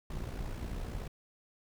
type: noise with amplitude modulation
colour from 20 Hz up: brown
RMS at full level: -36 dBFS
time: 0.1-1.08 s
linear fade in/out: 5 ms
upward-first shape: sine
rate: 59 Hz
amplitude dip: 55%
effects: none